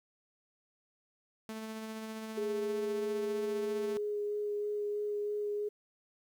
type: tone with tremolo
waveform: sawtooth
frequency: 220 Hz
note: A3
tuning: in tune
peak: -35 dBFS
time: 1.49-3.97 s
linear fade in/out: 0 ms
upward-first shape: sine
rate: 15 Hz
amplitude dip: 25%
type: tone with vibrato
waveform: sine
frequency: 415.3 Hz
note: G#4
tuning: in tune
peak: -32 dBFS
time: 2.37-5.69 s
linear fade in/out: 10 ms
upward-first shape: sine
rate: 3.1 Hz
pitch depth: 9 cents each way
effects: 11-bit